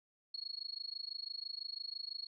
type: tone with amplitude modulation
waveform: sine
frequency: 4324 Hz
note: C#8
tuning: 44 cents flat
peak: -37 dBFS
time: 0.34-2.27 s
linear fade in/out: 5 ms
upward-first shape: sine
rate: 26 Hz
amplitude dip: 100%
effects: none